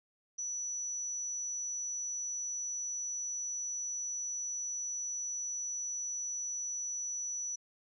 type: tone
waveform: sine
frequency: 5920 Hz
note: F#8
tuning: in tune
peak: -35 dBFS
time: 0.38-7.56 s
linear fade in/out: 10 ms
effects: none